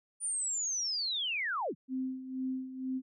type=linear sweep; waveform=sine; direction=down; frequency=9397 to 111.3 Hz; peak=-31 dBFS; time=0.2-1.75 s; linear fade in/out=50 ms
type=tone with tremolo; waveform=sine; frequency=260 Hz; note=C4; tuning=11 cents flat; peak=-31 dBFS; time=1.88-3.02 s; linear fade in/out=50 ms; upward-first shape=sine; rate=2.1 Hz; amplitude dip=70%
effects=none